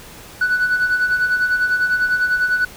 sine tone with tremolo, 1484 Hz, F#6, 5 cents sharp, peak -10 dBFS, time 0.41-2.65 s, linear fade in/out 5 ms, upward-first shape sine, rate 10 Hz, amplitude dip 65%, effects tanh soft clip ceiling -12 dBFS + pink hiss -39 dBFS RMS until 2.76 s

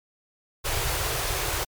pink band-stop noise, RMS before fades -27 dBFS, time 0.64-1.65 s, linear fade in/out 20 ms, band 140 to 340 Hz, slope 48 dB/octave, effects MP3 96 kbps

